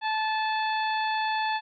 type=harmonic tone; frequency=871 Hz; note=A5; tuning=18 cents flat; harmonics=1 / 2 / 3 / 4 / 5; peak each=-26 / -32 / -36 / -38 / -40 dBFS; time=0.01-1.61 s; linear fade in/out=50 ms; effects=none